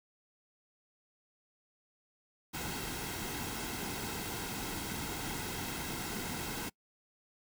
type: noise with comb filter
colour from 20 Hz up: pink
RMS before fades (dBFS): -39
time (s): 2.53-6.7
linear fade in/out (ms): 20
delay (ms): 1.7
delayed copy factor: -0.55
effects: noise-tail reverb RT60 0.1 s tail -25 dB re dry